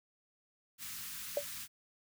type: band-stop noise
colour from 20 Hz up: white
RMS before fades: -44 dBFS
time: 0.78-1.68 s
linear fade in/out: 50 ms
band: 230 to 1200 Hz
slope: 24 dB/octave
type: tone with exponential decay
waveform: sine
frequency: 575 Hz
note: D5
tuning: 37 cents flat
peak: -25 dBFS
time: 1.37-1.45 s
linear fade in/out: 2 ms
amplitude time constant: 16 ms
effects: none